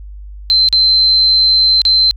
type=tone with dropouts; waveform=sine; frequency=4095 Hz; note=C8; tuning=38 cents flat; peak=-7 dBFS; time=0.5-2.11 s; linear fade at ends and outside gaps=0 ms; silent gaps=0.687-0.727 / 1.817-1.852 s; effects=added 50 Hz sine -28 dBFS peak until 2.16 s